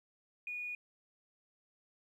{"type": "tone with tanh clipping", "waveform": "triangle", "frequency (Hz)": 2455, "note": "D#7", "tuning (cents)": -24, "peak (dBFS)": -38, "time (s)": [0.47, 0.75], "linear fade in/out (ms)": 2, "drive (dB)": 3, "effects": []}